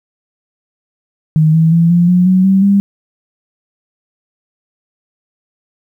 sine tone with pitch steps, 156.3 / 161.81 / 167.52 / 173.43 / 179.54 / 185.87 / 192.43 / 199.21 Hz, D#3 / E3 / E3 / F3 / F3 / F#3 / G3 / G3, +8 / -32 / +28 / -12 / +48 / +8 / -32 / +28 cents, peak -6 dBFS, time 1.36-2.8 s, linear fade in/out 0 ms, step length 180 ms, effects 8-bit

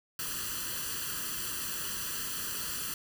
white noise with comb filter, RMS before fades -36 dBFS, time 0.19-2.94 s, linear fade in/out 2 ms, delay 0.67 ms, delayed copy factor +0.85, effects none

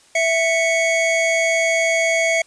square tone pair together, 659.3 / 2218 Hz, E5 / C#7, 0 / 0 cents, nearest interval octave + major sixth, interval 2100 cents, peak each -19 dBFS, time 0.15-2.42 s, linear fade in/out 5 ms, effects white hiss -52 dBFS RMS until 2.46 s + resampled to 22050 Hz

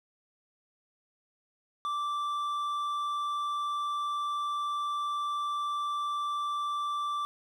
triangle tone with hard clipping, 1171 Hz, D6, 5 cents flat, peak -31 dBFS, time 1.85-7.25 s, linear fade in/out 0 ms, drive 9 dB, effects none

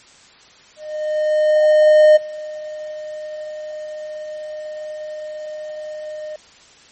triangle tone with ADSR envelope, 612 Hz, D#5, 29 cents flat, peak -4 dBFS, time 0.76-6.36 s, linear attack 1400 ms, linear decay 17 ms, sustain -21 dB, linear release 3 ms, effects white hiss -47 dBFS RMS until 6.91 s + MP3 32 kbps

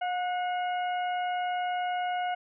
harmonic tone with a mistuned harmonic, 720 Hz, F#5, 47 cents flat, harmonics 1 / 2 / 3 / 4, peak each -28 / -38 / -42 / -43 dBFS, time 0.01-2.35 s, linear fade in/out 10 ms, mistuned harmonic 2, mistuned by +35 cents, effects none

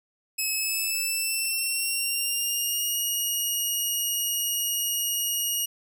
10% pulse tone with pitch glide, 2578 to 2877 Hz, E7 to F#7, -39 to -49 cents, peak -17 dBFS, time 0.38-5.66 s, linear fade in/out 10 ms, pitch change +190 cents, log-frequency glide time 0.52-2.97 s, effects none

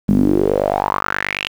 sawtooth tone with band-pass filter sweep, 49.32 Hz, G1, 11 cents sharp, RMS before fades -17 dBFS, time 0.08-1.48 s, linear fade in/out 10 ms, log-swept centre 200 to 3000 Hz, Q 5.6, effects 7-bit

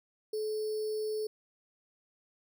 sine tone with sample-and-hold, 430 Hz, A4, 40 cents flat, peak -31 dBFS, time 0.33-1.27 s, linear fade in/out 5 ms, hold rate 4900 Hz, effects none

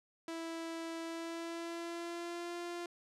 sawtooth tone with pitch glide, 329.6 to 346.8 Hz, E4 to F4, 0 to -12 cents, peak -36 dBFS, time 0.28-2.86 s, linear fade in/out 2 ms, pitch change +88 cents, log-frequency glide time 1.03-2.57 s, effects low-pass 9000 Hz 12 dB/octave

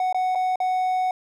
triangle tone with dropouts, 741 Hz, F#5, 2 cents sharp, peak -18 dBFS, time 0-1.11 s, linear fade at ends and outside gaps 2 ms, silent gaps 0.127-0.145 / 0.35-0.355 / 0.558-0.602 s, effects none

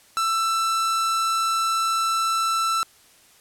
45% pulse tone, 1331 Hz, E6, 16 cents sharp, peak -20 dBFS, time 0.17-2.83 s, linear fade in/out 0 ms, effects white hiss -54 dBFS RMS until 3.4 s + low-pass 12000 Hz 12 dB/octave

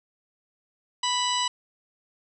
harmonic tone, 987.8 Hz, B5, in tune, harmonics 1 / 2 / 3 / 4 / 5 / 6 / 8, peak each -27 / -35 / -28 / -32 / -37 / -38 / -33 dBFS, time 1.03-1.48 s, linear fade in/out 5 ms, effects none

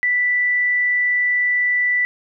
sine tone, 1974 Hz, B6, 1 cent flat, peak -15 dBFS, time 0.03-2.05 s, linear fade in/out 0 ms, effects none

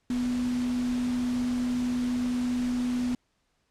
sine tone in noise, 246.9 Hz, B3, in tune, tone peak -25 dBFS, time 0.1-3.15 s, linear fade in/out 2 ms, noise pink, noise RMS -41 dBFS, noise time 0.1-3.15 s, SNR +13 dB, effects pink hiss -73 dBFS RMS until 3.7 s + low-pass 8000 Hz 12 dB/octave

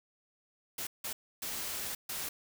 white noise bursts at uneven times, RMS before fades -38 dBFS, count 4, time 0.78-0.87 / 1.04-1.13 / 1.42-1.95 / 2.09-2.29 s, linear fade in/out 5 ms, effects none

